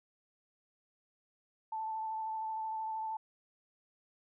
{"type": "tone with vibrato", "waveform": "sine", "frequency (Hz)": 880, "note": "A5", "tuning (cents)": 0, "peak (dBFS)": -35, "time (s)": [1.72, 3.17], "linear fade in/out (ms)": 5, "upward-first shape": "square", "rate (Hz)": 13, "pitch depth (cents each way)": 12, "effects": []}